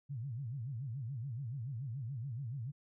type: tone with vibrato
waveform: sine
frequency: 125.8 Hz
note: B2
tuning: 32 cents sharp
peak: -38 dBFS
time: 0.09-2.72 s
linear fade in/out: 20 ms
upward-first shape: sine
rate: 7 Hz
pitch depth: 240 cents each way
effects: none